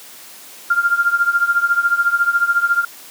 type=tone with tremolo; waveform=sine; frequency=1396.9 Hz; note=F6; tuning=in tune; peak=-9 dBFS; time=0.7-2.85 s; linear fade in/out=5 ms; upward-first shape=triangle; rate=14 Hz; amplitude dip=90%; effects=white hiss -39 dBFS RMS until 3.1 s + high-pass 200 Hz 12 dB/octave